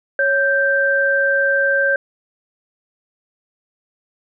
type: tone pair together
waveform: sine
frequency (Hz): 554.4 / 1568.1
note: C#5 / G6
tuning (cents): 0 / 0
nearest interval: octave + tritone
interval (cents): 1800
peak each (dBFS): -18 / -15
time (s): 0.19-1.96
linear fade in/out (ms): 2
effects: none